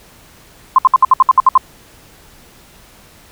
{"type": "tone bursts", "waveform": "sine", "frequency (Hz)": 1045, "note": "C6", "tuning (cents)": -2, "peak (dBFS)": -3, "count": 10, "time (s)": [0.76, 1.577], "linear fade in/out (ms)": 2, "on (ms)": 25, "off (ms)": 63, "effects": ["pink hiss -44 dBFS RMS until 3.31 s"]}